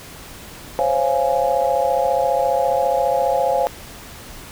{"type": "chord", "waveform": "sine", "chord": "Db major seventh", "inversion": "third", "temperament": "just", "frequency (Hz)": [519.7, 554.4, 693, 831.5], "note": ["C5", "Db5", "F5", "Ab5"], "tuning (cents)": [-12, 0, -14, 2], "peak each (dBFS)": -21, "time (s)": [0.79, 3.67], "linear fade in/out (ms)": 0, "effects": ["pink hiss -38 dBFS RMS until 4.51 s"]}